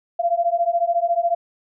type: beating tone pair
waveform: sine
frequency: 679 / 693 Hz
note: F5 / F5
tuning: -49 / -14 cents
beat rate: 14 Hz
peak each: -20 dBFS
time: 0.19-1.35 s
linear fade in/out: 10 ms
effects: none